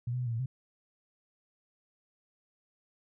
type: tone with pitch steps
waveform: sine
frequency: 120.3 / 125.4 / 124.7 / 117 / 113.5 / 130 Hz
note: B2 / B2 / B2 / A#2 / A#2 / C3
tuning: -45 / +27 / +17 / +7 / -46 / -11 cents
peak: -30 dBFS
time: 0.07-0.46 s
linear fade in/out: 5 ms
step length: 65 ms
effects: none